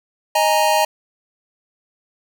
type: chord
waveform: square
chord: D# suspended fourth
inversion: none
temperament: equal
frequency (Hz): 622.3 / 830.6 / 932.3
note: D#5 / G#5 / A#5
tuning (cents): 0 / 0 / 0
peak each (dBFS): -19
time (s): 0.35-0.85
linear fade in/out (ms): 5
effects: none